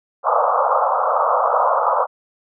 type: band-pass noise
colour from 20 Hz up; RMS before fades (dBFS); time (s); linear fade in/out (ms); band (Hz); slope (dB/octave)
white; -17; 0.23-2.07; 50; 490 to 1300; 96
effects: none